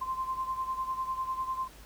sine beating tone pair, 1042 / 1052 Hz, C6 / C6, -7 / +9 cents, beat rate 10 Hz, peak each -32 / -37 dBFS, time 0.01-1.68 s, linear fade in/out 10 ms, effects added 50 Hz sine -52 dBFS peak until 1.85 s + pink hiss -54 dBFS RMS until 1.85 s

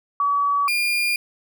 sine / 35% pulse tone pair in turn, 1139 / 2413 Hz, C#6 / D7, +47 / +46 cents, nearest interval octave + minor second, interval 1299 cents, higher second, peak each -17 dBFS, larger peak neither, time 0.2-0.68 / 0.68-1.16 s, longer neither, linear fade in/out 2 ms, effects none

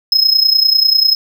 triangle tone with amplitude modulation, 5140 Hz, E8, 45 cents flat, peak -4 dBFS, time 0.12-1.15 s, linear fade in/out 2 ms, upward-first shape sine, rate 30.1 Hz, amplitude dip 75%, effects none

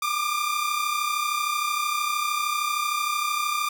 sawtooth tone pair together, 1179 / 1212.1 Hz, D6 / D#6, +6 / -46 cents, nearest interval unison, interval 48 cents, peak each -23 dBFS, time 0.02-3.69 s, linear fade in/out 5 ms, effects none

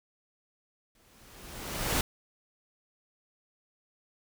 pink noise with exponential growth, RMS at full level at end -26 dBFS, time 0.95-2.01 s, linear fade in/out 2 ms, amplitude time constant 230 ms, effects none

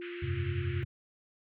sine tone with pitch glide, 349.2 to 351.8 Hz, F4 to F4, 0 to +13 cents, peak -39 dBFS, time 0-0.83 s, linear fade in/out 0 ms, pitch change +13 cents, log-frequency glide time 0.13-0.71 s
pink band-pass noise, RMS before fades -47 dBFS, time 0.01-0.84 s, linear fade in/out 10 ms, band 1400 to 3000 Hz, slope 48 dB/octave
sine chord, F suspended second, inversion none, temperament just, 87.31 / 98.22 / 130.96 Hz, F2 / G2 / C3, 0 / +4 / +2 cents, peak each -35 dBFS, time 0.22-0.85 s, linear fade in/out 10 ms
effects none

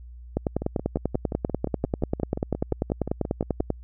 two click trains, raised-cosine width 2 ms, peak -10 / -16 dBFS, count 35 / 18, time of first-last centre 0.37-3.703 / 0.62-3.602 s, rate 10.2 / 5.7 Hz, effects added 60 Hz sine -40 dBFS peak until 3.83 s

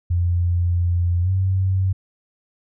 sine tone with pitch glide, 87.31 to 94.66 Hz, F2 to F#2, 0 to +40 cents, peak -16 dBFS, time 0.1-1.93 s, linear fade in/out 10 ms, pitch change +140 cents, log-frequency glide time 1.22-1.3 s, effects none

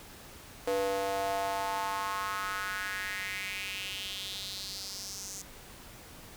square tone with high-pass filter sweep, 98 Hz, G2, in tune, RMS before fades -35 dBFS, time 0.67-5.42 s, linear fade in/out 5 ms, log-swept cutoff 470 to 6600 Hz, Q 3.8, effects pink hiss -50 dBFS RMS until 6.36 s

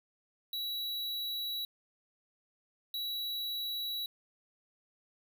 square tone pair in turn, 3912 / 3912 Hz, B7 / B7, -17 / -17 cents, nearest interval unison, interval 0 cents, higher neither, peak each -35 / -35 dBFS, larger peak neither, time 0.53-1.65 / 2.94-4.06 s, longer neither, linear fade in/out 2 ms, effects none

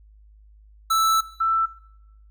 square / sine tone pair in turn, 1318.5 / 1329.2 Hz, E6 / E6, 0 / +14 cents, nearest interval unison, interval 14 cents, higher second, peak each -18 dBFS, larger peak neither, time 0.9-1.21 / 1.4-1.66 s, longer first, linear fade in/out 10 ms, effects noise-tail reverb RT60 0.8 s tail -19 dB re dry + added 52 Hz sine -48 dBFS peak until 2.3 s

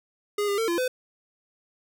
square tone with pitch steps, 412.5 / 403 / 451.9 / 342.4 / 507 Hz, G#4 / G4 / A4 / F4 / B4, -12 / +48 / +46 / -34 / +45 cents, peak -24 dBFS, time 0.38-0.88 s, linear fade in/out 5 ms, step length 100 ms, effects none

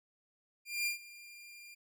sawtooth tone with ADSR envelope, 2396 Hz, D7, 34 cents sharp, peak -27 dBFS, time 0.65-1.75 s, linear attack 210 ms, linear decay 120 ms, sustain -20 dB, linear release 15 ms, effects none

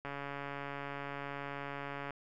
click train, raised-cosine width 0.5 ms, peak -26 dBFS, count 291, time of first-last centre 0.05-2.107 s, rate 141 Hz, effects none

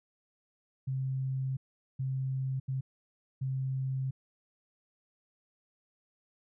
sine tone bursts at uneven times, 132.4 Hz, C3, 21 cents sharp, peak -30 dBFS, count 4, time 0.87-1.57 / 1.99-2.6 / 2.68-2.81 / 3.41-4.11 s, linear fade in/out 10 ms, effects none

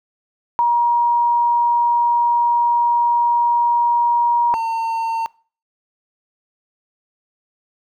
sine / triangle tone pair in turn, 950 / 908.1 Hz, A#5 / A#5, +33 / -46 cents, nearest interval minor second, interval 79 cents, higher first, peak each -12 / -16 dBFS, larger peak first, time 0.59-4.54 / 4.54-5.26 s, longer first, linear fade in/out 0 ms, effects noise-tail reverb RT60 0.4 s tail -23 dB re dry

